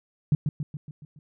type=tone with echo; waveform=sine; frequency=148.2 Hz; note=D3; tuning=16 cents sharp; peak=-16 dBFS; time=0.32-0.35 s; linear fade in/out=2 ms; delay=140 ms; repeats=6; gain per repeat=-5 dB; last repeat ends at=1.19 s; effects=none